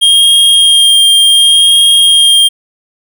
square tone with vibrato, 3224 Hz, G7, 48 cents sharp, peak -4 dBFS, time 0.01-2.49 s, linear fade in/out 20 ms, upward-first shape sine, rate 0.68 Hz, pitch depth 13 cents each way, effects none

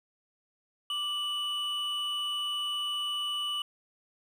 triangle tone pair together, 1174.7 / 2960 Hz, D6 / F#7, 0 / 0 cents, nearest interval octave + major third, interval 1600 cents, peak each -37 / -29 dBFS, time 0.9-3.62 s, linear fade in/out 2 ms, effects none

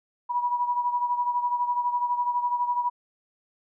sine beating tone pair, 970 / 982 Hz, B5 / B5, -31 / -10 cents, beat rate 12 Hz, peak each -24 / -30 dBFS, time 0.29-2.9 s, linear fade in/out 20 ms, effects none

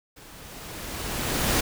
pink noise with level ramp, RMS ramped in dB -48 to -22 dBFS, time 0.16-1.61 s, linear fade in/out 10 ms, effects none

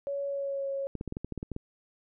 sine tone with pitch glide, 561 to 549.1 Hz, C#5 to C#5, +21 to -17 cents, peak -30 dBFS, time 0.07-0.87 s, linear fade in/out 0 ms, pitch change -38 cents, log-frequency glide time 0.26-0.68 s
clicks, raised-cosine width 3 ms, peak -22 dBFS, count 11, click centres 0.953 / 1.011 / 1.077 / 1.124 / 1.169 / 1.246 / 1.323 / 1.377 / 1.429 / 1.517 / 1.564 s
effects none

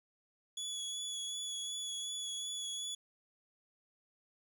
25% pulse tone with vibrato, 3393 Hz, G#7, 36 cents sharp, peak -34 dBFS, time 0.57-2.95 s, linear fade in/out 5 ms, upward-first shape sine, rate 2.7 Hz, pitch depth 17 cents each way, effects none

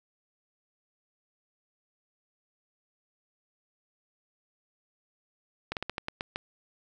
slowing click train, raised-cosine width 0.3 ms, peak -16 dBFS, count 8, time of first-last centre 5.72-6.359 s, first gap 48 ms, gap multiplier 1.21, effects none

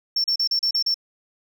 sine tone bursts, 5430 Hz, F8, 50 cents flat, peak -16 dBFS, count 7, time 0.16-0.943 s, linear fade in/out 5 ms, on 81 ms, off 36 ms, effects tanh soft clip ceiling -17 dBFS

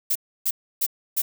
violet noise bursts, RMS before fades -22 dBFS, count 4, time 0.1-1.22 s, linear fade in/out 10 ms, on 55 ms, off 300 ms, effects none

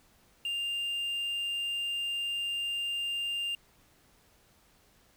triangle tone with quantisation, 2799 Hz, F7, 3 cents sharp, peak -29 dBFS, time 0.45-3.55 s, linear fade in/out 2 ms, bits 9, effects pink hiss -64 dBFS RMS until 5.16 s

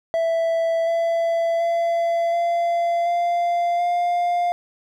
triangle tone with pitch steps, 661 / 669.1 / 677.2 / 685.5 / 693.9 / 702.3 Hz, E5 / E5 / E5 / F5 / F5 / F5, +5 / +26 / +46 / -32 / -11 / +10 cents, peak -16 dBFS, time 0.14-4.52 s, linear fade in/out 0 ms, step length 730 ms, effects none

